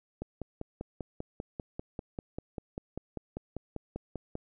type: click train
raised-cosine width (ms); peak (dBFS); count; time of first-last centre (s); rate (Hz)
2; -23; 22; 0.22-4.354; 5.08
effects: none